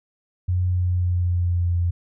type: tone with pitch glide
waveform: sine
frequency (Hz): 90.4 to 86.92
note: F#2 to F2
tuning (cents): -40 to -8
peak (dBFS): -18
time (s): 0.48-1.91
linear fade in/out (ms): 10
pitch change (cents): -68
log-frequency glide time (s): 0.7-1.77
effects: none

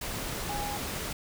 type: tone in noise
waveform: sine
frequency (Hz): 821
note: G#5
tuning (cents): -20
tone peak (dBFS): -34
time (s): 0.49-0.77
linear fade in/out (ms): 5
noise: pink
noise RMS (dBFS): -35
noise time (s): 0.01-1.13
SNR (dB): -2
effects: none

